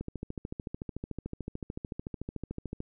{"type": "click train", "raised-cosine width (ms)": 3, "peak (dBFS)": -23, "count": 39, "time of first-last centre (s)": [0.01, 2.804], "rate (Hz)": 13.6, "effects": []}